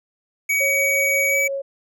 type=tone with pitch glide; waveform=square; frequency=2261 to 2286 Hz; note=C#7 to D7; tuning=+34 to -47 cents; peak=-18 dBFS; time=0.49-1.48 s; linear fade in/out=10 ms; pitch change=+19 cents; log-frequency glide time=1.29-1.36 s
type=tone with tremolo; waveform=sine; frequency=550 Hz; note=C#5; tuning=14 cents flat; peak=-22 dBFS; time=0.6-1.62 s; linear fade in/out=10 ms; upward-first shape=sine; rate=5.6 Hz; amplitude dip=30%
effects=none